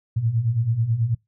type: beating tone pair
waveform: sine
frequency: 108.9 / 118.1 Hz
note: A2 / A#2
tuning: -17 / +23 cents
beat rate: 9.2 Hz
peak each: -25 / -20 dBFS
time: 0.16-1.15 s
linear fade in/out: 10 ms
effects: noise-tail reverb RT60 0.2 s tail -26 dB re dry